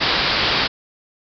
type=low-pass noise; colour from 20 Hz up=white; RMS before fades=-19 dBFS; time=0-0.68 s; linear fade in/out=20 ms; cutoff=5000 Hz; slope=96 dB/octave; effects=none